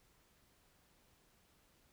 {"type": "silence", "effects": ["pink hiss -71 dBFS RMS until 1.92 s"]}